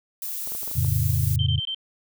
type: noise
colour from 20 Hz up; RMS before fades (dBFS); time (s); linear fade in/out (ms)
violet; -31; 0.22-1.36; 2
type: clicks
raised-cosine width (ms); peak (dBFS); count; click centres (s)
1; -27; 7; 0.474 / 0.52 / 0.55 / 0.632 / 0.677 / 0.714 / 0.847
type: chord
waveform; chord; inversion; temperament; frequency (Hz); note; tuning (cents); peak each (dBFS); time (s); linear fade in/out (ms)
sine; F augmented; none; equal; 87.31 / 110 / 138.59; F2 / A2 / C#3; 0 / 0 / 0; -24; 0.75-1.6; 20
type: tone bursts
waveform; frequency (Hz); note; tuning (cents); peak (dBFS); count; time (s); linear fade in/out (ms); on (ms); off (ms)
sine; 3121; G7; -8; -26; 4; 1.39-1.746; 2; 74; 20
effects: none